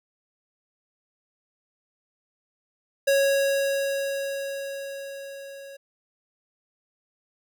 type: tone with level ramp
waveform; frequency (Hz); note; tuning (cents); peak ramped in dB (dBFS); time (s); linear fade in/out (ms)
square; 552; C#5; -7; -18 to -41; 3.07-5.77; 10
effects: none